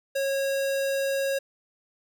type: tone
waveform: square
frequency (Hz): 547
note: C#5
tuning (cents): -23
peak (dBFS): -25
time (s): 0.15-1.39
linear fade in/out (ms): 10
effects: none